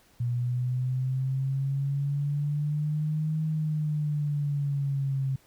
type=linear two-way sweep; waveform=sine; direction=up then down; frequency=120 to 157.2 to 133.4 Hz; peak=-25 dBFS; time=0.2-5.36 s; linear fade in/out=5 ms; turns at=3.43 s; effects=pink hiss -61 dBFS RMS until 5.46 s